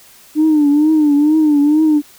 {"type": "tone with vibrato", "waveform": "sine", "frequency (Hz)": 300.6, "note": "D4", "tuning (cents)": 40, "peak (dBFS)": -7, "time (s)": [0.35, 2.02], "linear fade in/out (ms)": 50, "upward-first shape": "triangle", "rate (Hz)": 2.2, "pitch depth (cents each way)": 99, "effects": ["tanh soft clip ceiling -5 dBFS", "white hiss -44 dBFS RMS until 2.18 s"]}